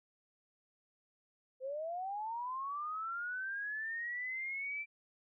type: linear sweep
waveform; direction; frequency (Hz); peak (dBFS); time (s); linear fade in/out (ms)
sine; up; 506 to 2349; -37; 1.6-4.86; 50
effects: none